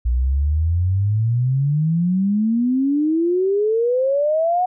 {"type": "exponential sweep", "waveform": "sine", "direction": "up", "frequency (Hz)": [58.27, 742], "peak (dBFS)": -15, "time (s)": [0.05, 4.66], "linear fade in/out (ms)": 10, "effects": []}